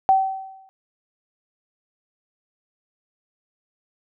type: tone with exponential decay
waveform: sine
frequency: 768 Hz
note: G5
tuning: 36 cents flat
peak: -10 dBFS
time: 0.09-0.69 s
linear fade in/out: 0 ms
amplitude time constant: 130 ms
effects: none